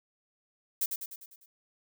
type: noise with echo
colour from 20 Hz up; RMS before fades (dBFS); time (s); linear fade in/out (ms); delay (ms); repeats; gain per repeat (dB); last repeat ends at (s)
violet; -29; 0.81-0.86; 5; 100; 6; -5; 1.46
effects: none